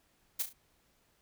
blue noise with echo, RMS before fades -32 dBFS, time 0.39-0.43 s, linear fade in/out 10 ms, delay 34 ms, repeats 3, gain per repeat -8 dB, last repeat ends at 0.532 s, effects pink hiss -71 dBFS RMS until 1.21 s

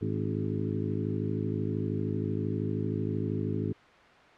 harmonic tone with a mistuned harmonic, 52.9 Hz, G#1, 33 cents sharp, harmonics 2 / 3 / 4 / 5 / 6 / 7 / 8, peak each -33 / -35 / -36 / -37 / -38 / -38 / -39 dBFS, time 0.01-3.73 s, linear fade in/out 10 ms, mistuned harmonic 6, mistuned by -47 cents, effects white hiss -54 dBFS RMS until 4.37 s + low-pass 2000 Hz 12 dB/octave

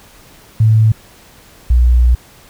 sine tone pair in turn, 110 / 60.64 Hz, A2 / B1, 0 / -31 cents, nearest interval minor seventh, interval 1031 cents, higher first, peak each -6 dBFS, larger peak neither, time 0.6-0.92 / 1.7-2.15 s, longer second, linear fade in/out 5 ms, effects pink hiss -43 dBFS RMS until 2.49 s

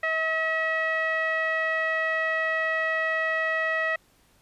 sawtooth tone with low-pass filter, 642 Hz, E5, 46 cents flat, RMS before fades -26 dBFS, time 0.03-3.96 s, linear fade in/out 5 ms, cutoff 2100 Hz, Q 8.9, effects pink hiss -62 dBFS RMS until 4.41 s + resampled to 32000 Hz

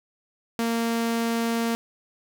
sawtooth tone, 230.7 Hz, A#3, 18 cents flat, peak -19 dBFS, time 0.59-1.75 s, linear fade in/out 0 ms, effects 10-bit

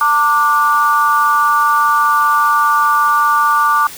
sine tone with amplitude modulation, 1174.7 Hz, D6, in tune, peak -5 dBFS, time 0.01-3.87 s, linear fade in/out 2 ms, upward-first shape sine, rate 275 Hz, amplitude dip 95%, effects white hiss -32 dBFS RMS until 3.97 s

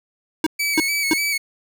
square tone bursts, 316.8 Hz, D#4, 31 cents sharp, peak -15 dBFS, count 3, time 0.44-1.135 s, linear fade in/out 2 ms, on 25 ms, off 310 ms
sawtooth tone with vibrato, 2247 Hz, C#7, 23 cents sharp, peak -16 dBFS, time 0.59-1.38 s, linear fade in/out 10 ms, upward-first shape square, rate 3.4 Hz, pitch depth 37 cents each way
effects none

